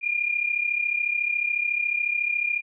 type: tone pair together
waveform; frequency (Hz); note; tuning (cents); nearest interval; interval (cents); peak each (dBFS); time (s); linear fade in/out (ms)
sine; 2405 / 2439; D7 / D#7; +41 / -35; unison; 24; -24 / -27; 0.01-2.62; 50
effects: none